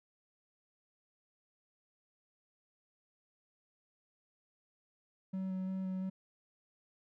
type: tone with vibrato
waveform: triangle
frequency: 188.3 Hz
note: F#3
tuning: 31 cents sharp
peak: -33 dBFS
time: 5.33-6.1 s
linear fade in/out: 10 ms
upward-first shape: square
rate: 2.9 Hz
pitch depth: 10 cents each way
effects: none